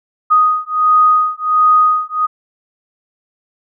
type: beating tone pair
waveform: sine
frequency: 1244.5 / 1245.9 Hz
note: D#6 / D#6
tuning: 0 / +2 cents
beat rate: 1.4 Hz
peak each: -12 dBFS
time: 0.3-2.27 s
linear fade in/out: 20 ms
effects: none